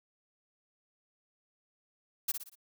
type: noise with echo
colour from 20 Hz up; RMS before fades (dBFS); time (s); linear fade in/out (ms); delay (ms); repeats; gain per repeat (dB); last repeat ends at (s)
blue; -30; 2.28-2.32; 10; 59; 4; -7; 2.556
effects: none